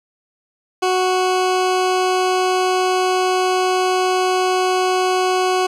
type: tone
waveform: 20% pulse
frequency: 369.6 Hz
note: F#4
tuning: 2 cents flat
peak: -10 dBFS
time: 0.82-5.67 s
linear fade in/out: 10 ms
effects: low-pass 8000 Hz 12 dB/octave + 8-bit